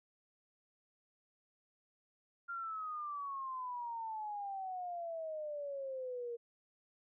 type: exponential sweep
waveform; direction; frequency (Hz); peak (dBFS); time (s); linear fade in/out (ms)
sine; down; 1400 to 466.2; -39; 2.48-6.37; 20
effects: none